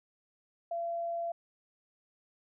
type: tone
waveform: sine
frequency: 680 Hz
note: F5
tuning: 46 cents flat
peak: -32 dBFS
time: 0.71-1.32 s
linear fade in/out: 5 ms
effects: none